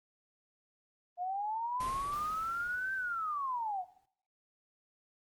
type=linear two-way sweep; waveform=sine; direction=up then down; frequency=698.5 to 1568 to 698.5 Hz; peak=-33 dBFS; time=1.17-3.85 s; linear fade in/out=50 ms; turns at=2.94 s
type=noise with exponential decay; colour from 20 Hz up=pink; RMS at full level=-42 dBFS; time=1.8-4.06 s; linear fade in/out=5 ms; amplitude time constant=490 ms
effects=noise-tail reverb RT60 0.6 s tail -17 dB re dry + Opus 32 kbps